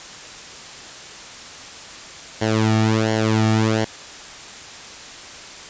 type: tone with flanger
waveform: sawtooth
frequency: 110 Hz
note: A2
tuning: in tune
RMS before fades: -18 dBFS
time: 2.41-3.85 s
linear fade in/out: 10 ms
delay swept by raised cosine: 0.8 to 2 ms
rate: 1.4 Hz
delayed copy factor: -0.8
effects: white hiss -37 dBFS RMS until 5.69 s + resampled to 16000 Hz